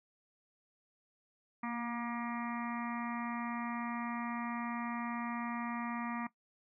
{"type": "harmonic tone with a mistuned harmonic", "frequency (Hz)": 237.6, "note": "A#3", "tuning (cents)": 33, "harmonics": [1, 3, 4, 5, 6, 7, 8, 9, 10], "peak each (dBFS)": [-38, -48, -42, -43, -56, -56, -48, -51, -52], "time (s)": [1.63, 6.27], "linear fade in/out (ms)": 5, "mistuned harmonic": 1, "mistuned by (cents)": -26, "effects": ["noise-tail reverb RT60 0.1 s tail -18 dB re dry"]}